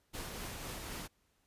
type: noise with tremolo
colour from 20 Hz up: pink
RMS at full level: -42 dBFS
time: 0.13-1.08 s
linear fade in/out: 20 ms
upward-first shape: triangle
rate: 4 Hz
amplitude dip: 30%
effects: pink hiss -75 dBFS RMS until 1.46 s + resampled to 32000 Hz

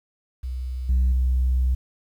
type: tone with level steps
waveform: sine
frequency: 63.4 Hz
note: B1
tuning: 46 cents sharp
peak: -26 / -14 / -16 dBFS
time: 0.43-1.75 s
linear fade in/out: 10 ms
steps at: 0.89 / 1.12 s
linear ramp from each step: 5 ms
effects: tanh soft clip ceiling -15 dBFS + 9-bit

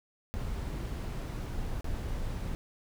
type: noise with dropouts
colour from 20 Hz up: brown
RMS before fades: -35 dBFS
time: 0.34-2.55 s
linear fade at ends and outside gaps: 0 ms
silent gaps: 1.809-1.844 s
effects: none

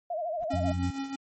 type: tone with vibrato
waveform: sine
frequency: 659.3 Hz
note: E5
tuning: in tune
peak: -29 dBFS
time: 0.1-0.72 s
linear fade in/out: 5 ms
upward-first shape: sine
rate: 13 Hz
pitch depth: 130 cents each way
type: noise with exponential growth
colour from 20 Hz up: brown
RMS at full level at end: -39 dBFS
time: 0.36-0.44 s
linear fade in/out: 1 ms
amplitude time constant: 16 ms
type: tone with tremolo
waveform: square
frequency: 273 Hz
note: C#4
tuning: 26 cents flat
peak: -30 dBFS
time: 0.5-1.16 s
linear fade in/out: 10 ms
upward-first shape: triangle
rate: 6.4 Hz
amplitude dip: 70%
type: harmonic tone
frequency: 89 Hz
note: F2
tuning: 33 cents sharp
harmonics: 1 / 2 / 3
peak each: -28 / -35 / -38 dBFS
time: 0.53-0.91 s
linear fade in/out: 10 ms
effects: MP3 32 kbps

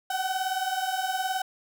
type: beating tone pair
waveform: 35% pulse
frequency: 747 / 766 Hz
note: F#5 / G5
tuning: +16 / -40 cents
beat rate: 19 Hz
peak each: -28 dBFS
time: 0.1-1.42 s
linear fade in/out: 5 ms
effects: none

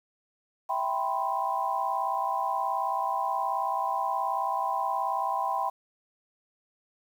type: chord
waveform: sine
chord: C major seventh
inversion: first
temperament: equal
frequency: 659.3 / 784 / 987.8 / 1046.5 Hz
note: E5 / G5 / B5 / C6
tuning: 0 / 0 / 0 / 0 cents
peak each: -36 / -30 / -30 / -33 dBFS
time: 0.69-5.7 s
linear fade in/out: 10 ms
effects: 9-bit

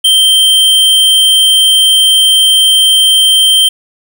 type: tone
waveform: square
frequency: 3136 Hz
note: G7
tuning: in tune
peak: -5 dBFS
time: 0.04-3.69 s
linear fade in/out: 10 ms
effects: none

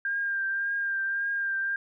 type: tone with vibrato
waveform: sine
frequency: 1598 Hz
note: G6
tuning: 33 cents sharp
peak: -26 dBFS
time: 0.05-1.76 s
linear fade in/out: 2 ms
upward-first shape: triangle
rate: 1.8 Hz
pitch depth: 28 cents each way
effects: none

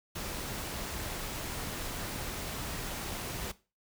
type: noise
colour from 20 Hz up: pink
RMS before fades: -38 dBFS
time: 0.15-3.52 s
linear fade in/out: 10 ms
effects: noise-tail reverb RT60 0.3 s tail -17 dB re dry

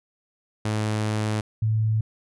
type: tone pair in turn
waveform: sawtooth / sine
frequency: 107.5 / 109.63 Hz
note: A2 / A2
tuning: -40 / -6 cents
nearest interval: unison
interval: 34 cents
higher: second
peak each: -19 dBFS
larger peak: neither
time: 0.65-1.41 / 1.62-2.01 s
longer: first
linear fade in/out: 5 ms
effects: resampled to 24000 Hz

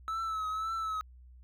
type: tone with vibrato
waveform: triangle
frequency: 1303 Hz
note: E6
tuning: 20 cents flat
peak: -30 dBFS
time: 0.08-1.01 s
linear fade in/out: 0 ms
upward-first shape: triangle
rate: 1.9 Hz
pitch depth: 52 cents each way
effects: added 62 Hz sine -51 dBFS peak until 1.43 s

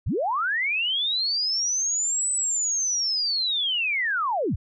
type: linear two-way sweep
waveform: sine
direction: up then down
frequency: 42.89 to 8080 to 42.89 Hz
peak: -22 dBFS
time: 0.06-4.56 s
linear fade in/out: 10 ms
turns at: 2.31 s
effects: none

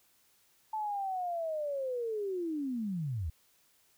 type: linear sweep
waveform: sine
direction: down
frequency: 878 to 69.9 Hz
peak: -32 dBFS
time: 0.73-3.3 s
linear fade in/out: 5 ms
effects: white hiss -68 dBFS RMS until 3.97 s

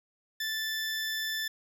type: tone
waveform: 20% pulse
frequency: 1759 Hz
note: A6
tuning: 1 cent flat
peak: -26 dBFS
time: 0.4-1.48 s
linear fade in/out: 5 ms
effects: none

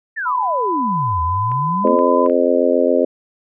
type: exponential two-way sweep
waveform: sine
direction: down then up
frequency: 1864.7 to 77 to 261.3 Hz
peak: -20 dBFS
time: 0.16-1.99 s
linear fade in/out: 20 ms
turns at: 1.22 s
type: tone with pitch glide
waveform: sine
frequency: 1000 to 1008.7 Hz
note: B5 to B5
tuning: +21 to +36 cents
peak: -17 dBFS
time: 0.25-2.28 s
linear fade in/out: 20 ms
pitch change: +15 cents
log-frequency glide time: 0.9-1.06 s
type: clicks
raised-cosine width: 0.5 ms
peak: -21 dBFS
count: 5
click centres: 1.517 / 1.874 / 1.99 / 2.262 / 2.298 s
type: harmonic tone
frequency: 87.31 Hz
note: F2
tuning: in tune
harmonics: 3 / 4 / 5 / 6 / 7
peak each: -19 / -20 / -19 / -17 / -18 dBFS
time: 1.84-3.05 s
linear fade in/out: 5 ms
effects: none

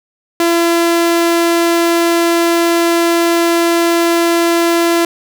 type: tone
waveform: sawtooth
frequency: 338.6 Hz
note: E4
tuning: 46 cents sharp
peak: -6 dBFS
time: 0.4-5.05 s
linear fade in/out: 2 ms
effects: none

